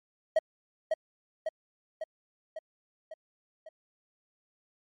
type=tone with echo; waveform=triangle; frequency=636 Hz; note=D#5; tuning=38 cents sharp; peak=-18 dBFS; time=0.36-0.39 s; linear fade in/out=5 ms; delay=550 ms; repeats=6; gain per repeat=-4 dB; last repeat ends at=3.69 s; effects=MP3 48 kbps